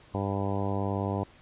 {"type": "harmonic tone", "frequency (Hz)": 99, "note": "G2", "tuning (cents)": 18, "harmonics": [1, 2, 3, 4, 5, 6, 7, 8, 9, 10], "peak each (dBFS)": [-31, -34, -36, -37, -38, -39, -39, -40, -41, -41], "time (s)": [0.14, 1.24], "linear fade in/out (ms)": 5, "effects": ["pink hiss -56 dBFS RMS until 1.41 s", "resampled to 8000 Hz"]}